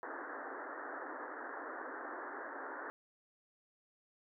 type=band-pass noise; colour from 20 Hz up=white; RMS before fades=-45 dBFS; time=0.03-2.9 s; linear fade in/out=0 ms; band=260 to 1800 Hz; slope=96 dB/octave; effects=none